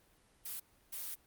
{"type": "noise bursts at uneven times", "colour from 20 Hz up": "blue", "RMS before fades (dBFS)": -42, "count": 2, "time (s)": [[0.45, 0.6], [0.92, 1.15]], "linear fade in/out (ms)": 10, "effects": ["pink hiss -68 dBFS RMS until 1.26 s", "Opus 32 kbps"]}